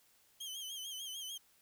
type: tone with vibrato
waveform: sawtooth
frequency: 3136 Hz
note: G7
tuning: in tune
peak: -39 dBFS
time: 0.4-1.38 s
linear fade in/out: 10 ms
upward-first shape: sine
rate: 6.7 Hz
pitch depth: 77 cents each way
effects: white hiss -69 dBFS RMS until 1.61 s